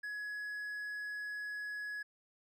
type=tone; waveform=triangle; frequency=1682 Hz; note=G#6; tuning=22 cents sharp; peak=-37 dBFS; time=0.03-2.03 s; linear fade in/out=10 ms; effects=none